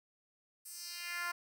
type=tone with high-pass filter sweep; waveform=10% pulse; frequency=348.5 Hz; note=F4; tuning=4 cents flat; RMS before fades=-42 dBFS; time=0.65-1.32 s; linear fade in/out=10 ms; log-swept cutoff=9600 to 1100 Hz; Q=1.7; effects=none